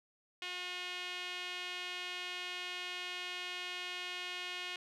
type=tone with band-pass filter; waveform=sawtooth; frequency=360 Hz; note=F#4; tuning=47 cents flat; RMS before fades=-42 dBFS; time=0.42-4.76 s; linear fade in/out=2 ms; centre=2900 Hz; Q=2.5; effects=none